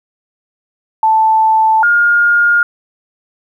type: tone pair in turn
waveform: sine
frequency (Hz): 880 / 1418.9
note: A5 / F6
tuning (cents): 0 / +27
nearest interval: minor sixth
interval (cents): 827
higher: second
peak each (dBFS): -7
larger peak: neither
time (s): 1.03-1.83 / 1.83-2.63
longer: neither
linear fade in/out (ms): 2
effects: 8-bit